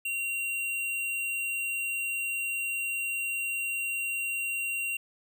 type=tone; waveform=square; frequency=2755 Hz; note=F7; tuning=24 cents flat; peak=-30 dBFS; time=0.05-4.97 s; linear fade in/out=5 ms; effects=none